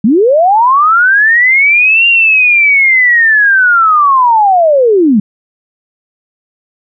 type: linear two-way sweep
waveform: sine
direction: up then down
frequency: 191.8 to 2794 to 191.8 Hz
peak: -4 dBFS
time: 0.04-5.2 s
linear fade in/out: 5 ms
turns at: 2.07 s
effects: none